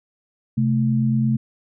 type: tone pair together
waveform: sine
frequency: 130.5 / 219.5 Hz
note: C3 / A3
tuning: -4 / -4 cents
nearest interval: major sixth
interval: 900 cents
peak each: -19 dBFS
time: 0.57-1.37 s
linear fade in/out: 10 ms
effects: none